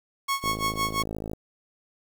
sawtooth tone with tremolo, 1100 Hz, C#6, 14 cents flat, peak -19 dBFS, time 0.28-1.03 s, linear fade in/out 10 ms, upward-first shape sine, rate 5.9 Hz, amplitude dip 90%
click train, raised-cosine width 2 ms, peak -20 dBFS, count 49, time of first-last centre 0.44-1.334 s, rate 53.7 Hz
effects 8-bit

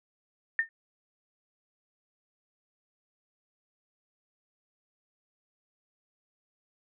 sine tone with exponential decay, 1817 Hz, A#6, 45 cents flat, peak -19 dBFS, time 0.59-0.69 s, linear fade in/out 1 ms, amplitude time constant 21 ms, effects none

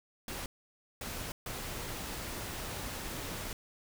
pink noise bursts at uneven times, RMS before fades -40 dBFS, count 3, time 0.28-0.46 / 1.01-1.32 / 1.46-3.53 s, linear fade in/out 2 ms, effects none

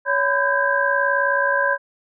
sine tone cluster, 561 / 1006 / 1562 / 1621 Hz, C#5 / B5 / G6 / G#6, +21 / +32 / -7 / -42 cents, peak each -22 dBFS, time 0.05-1.78 s, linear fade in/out 50 ms, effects none

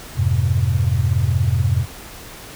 sine chord, F minor, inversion none, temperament equal with one note detuned, 87.31 / 103.83 / 128.49 Hz, F2 / Ab2 / C3, 0 / 0 / -31 cents, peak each -19 dBFS, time 0.15-1.86 s, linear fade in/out 50 ms, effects pink hiss -37 dBFS RMS until 2.55 s

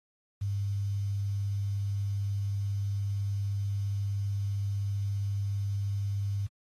sine tone with quantisation, 100 Hz, G2, 35 cents sharp, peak -28 dBFS, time 0.41-6.47 s, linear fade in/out 10 ms, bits 9, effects AAC 32 kbps

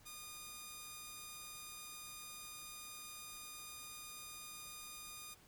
5% pulse tone, 1222 Hz, D#6, 32 cents flat, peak -37 dBFS, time 0.05-5.35 s, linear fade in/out 20 ms, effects pink hiss -65 dBFS RMS until 5.47 s

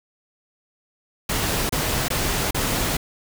pink noise with dropouts, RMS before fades -23 dBFS, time 1.29-2.97 s, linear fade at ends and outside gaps 5 ms, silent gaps 1.694-1.723 / 2.084-2.102 / 2.509-2.545 s, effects none

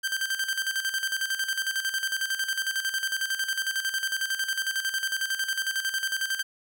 sawtooth tone with tremolo, 1568 Hz, G6, in tune, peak -21 dBFS, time 0.03-6.43 s, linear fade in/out 20 ms, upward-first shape square, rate 11 Hz, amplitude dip 65%, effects none

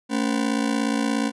40% pulse ring-modulated tone, 251.4 Hz, B3, 31 cents sharp, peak -17 dBFS, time 0.09-1.32 s, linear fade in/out 50 ms, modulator 28.5 Hz, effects resampled to 24000 Hz

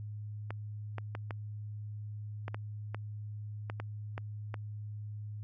clicks, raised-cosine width 0.5 ms, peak -24 dBFS, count 11, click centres 0.506 / 0.983 / 1.151 / 1.308 / 2.481 / 2.545 / 2.946 / 3.699 / 3.8 / 4.179 / 4.542 s, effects added 105 Hz sine -39 dBFS peak until 5.43 s

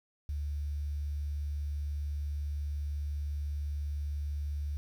sine tone, 72.9 Hz, D2, 12 cents flat, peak -32 dBFS, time 0.29-4.77 s, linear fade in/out 0 ms, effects 10-bit

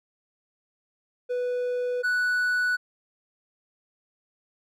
triangle tone pair in turn, 493.9 / 1480 Hz, B4 / F#6, 0 / 0 cents, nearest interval octave + perfect fifth, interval 1900 cents, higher second, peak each -23 / -20 dBFS, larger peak second, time 1.29-2.03 / 2.03-2.77 s, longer neither, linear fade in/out 20 ms, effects none

